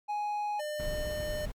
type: tone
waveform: triangle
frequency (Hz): 833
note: G#5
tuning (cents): +5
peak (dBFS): -28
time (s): 0.08-0.61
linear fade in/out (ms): 20
type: tone with pitch glide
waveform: square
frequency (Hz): 600 to 603.5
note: D5 to D5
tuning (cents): +37 to +47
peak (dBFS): -34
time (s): 0.59-1.46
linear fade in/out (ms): 10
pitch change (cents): +10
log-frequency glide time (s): 0.74-0.84
type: noise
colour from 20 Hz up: brown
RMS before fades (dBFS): -37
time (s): 0.79-1.52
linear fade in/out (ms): 10
effects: MP3 96 kbps